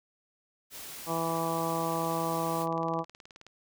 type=noise; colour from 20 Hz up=white; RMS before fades=-43 dBFS; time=0.7-2.67 s; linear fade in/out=50 ms
type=harmonic tone; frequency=164.81 Hz; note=E3; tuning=in tune; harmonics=1 / 2 / 3 / 4 / 5 / 6 / 7; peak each=-36 / -36 / -36 / -36 / -36 / -36 / -36 dBFS; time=1.06-3.05 s; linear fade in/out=50 ms
type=click train; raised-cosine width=0.2 ms; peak=-32 dBFS; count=17; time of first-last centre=2.62-3.467 s; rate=18.9 Hz
effects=none